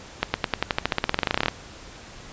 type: accelerating click train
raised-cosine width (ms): 0.3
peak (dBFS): -4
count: 23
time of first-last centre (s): 0.23-1.483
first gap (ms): 110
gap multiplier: 0.93
effects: pink hiss -43 dBFS RMS until 2.32 s + resampled to 16000 Hz